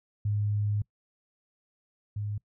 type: tone pair in turn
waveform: sine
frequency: 103.83 / 103.83 Hz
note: G#2 / G#2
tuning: 0 / 0 cents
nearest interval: unison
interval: 0 cents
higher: neither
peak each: -25 / -30 dBFS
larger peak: first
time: 0.25-0.82 / 2.16-2.38 s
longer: first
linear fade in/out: 5 ms
effects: noise-tail reverb RT60 0.1 s tail -24 dB re dry